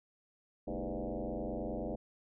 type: tone with frequency modulation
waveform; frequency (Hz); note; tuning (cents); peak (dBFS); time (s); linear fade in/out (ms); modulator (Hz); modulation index
sine; 146.83; D3; 0; -35; 0.67-1.96; 10; 89.8; 5.9
effects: none